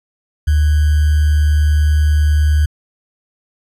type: tone with sample-and-hold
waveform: sine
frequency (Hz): 75.1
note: D2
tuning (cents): +39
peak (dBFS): -9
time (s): 0.47-2.66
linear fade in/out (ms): 10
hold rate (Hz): 1575
effects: resampled to 32000 Hz